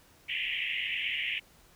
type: band-pass noise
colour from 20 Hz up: white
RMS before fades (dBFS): -33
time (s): 0.28-1.4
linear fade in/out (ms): 20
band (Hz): 1900 to 3100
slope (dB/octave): 96
effects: pink hiss -60 dBFS RMS until 1.75 s